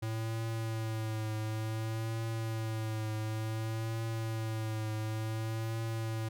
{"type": "tone with vibrato", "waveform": "square", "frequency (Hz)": 110.9, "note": "A2", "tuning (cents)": 14, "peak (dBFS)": -34, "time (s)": [0.02, 6.29], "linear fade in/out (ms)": 10, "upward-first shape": "triangle", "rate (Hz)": 0.56, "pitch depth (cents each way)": 39, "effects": []}